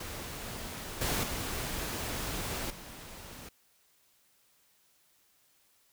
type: noise with level steps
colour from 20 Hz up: pink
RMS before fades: -41 / -31 / -36 / -47 dBFS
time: 0-3.49 s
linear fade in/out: 5 ms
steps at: 1.01 / 1.23 / 2.7 s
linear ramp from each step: 5 ms
effects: white hiss -68 dBFS RMS until 5.92 s